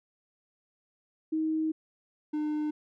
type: tone pair in turn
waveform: sine / triangle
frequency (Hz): 315.5 / 302.3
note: D#4 / D#4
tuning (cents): +24 / -50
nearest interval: minor second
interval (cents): 74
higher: first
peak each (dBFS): -26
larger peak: neither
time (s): 1.32-1.72 / 2.33-2.71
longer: first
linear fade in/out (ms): 10
effects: none